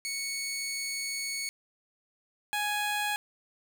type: tone pair in turn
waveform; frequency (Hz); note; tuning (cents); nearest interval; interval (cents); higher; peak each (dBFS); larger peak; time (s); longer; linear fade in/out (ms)
15% pulse; 2217 / 832.7; C#7 / G#5; 0 / +4; octave + perfect fourth; 1696; first; -26 / -22; second; 0.05-1.49 / 2.53-3.16; first; 0
effects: 9-bit